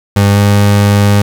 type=tone with pitch glide; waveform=30% pulse; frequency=100.7 to 101.87 Hz; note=G2 to G#2; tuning=+47 to -33 cents; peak=-3 dBFS; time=0.16-1.22 s; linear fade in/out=5 ms; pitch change=+20 cents; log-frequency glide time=0.32-0.38 s; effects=7-bit